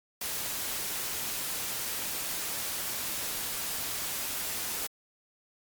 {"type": "noise", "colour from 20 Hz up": "white", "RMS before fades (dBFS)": -34, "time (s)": [0.21, 4.87], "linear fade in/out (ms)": 5, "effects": ["Opus 48 kbps"]}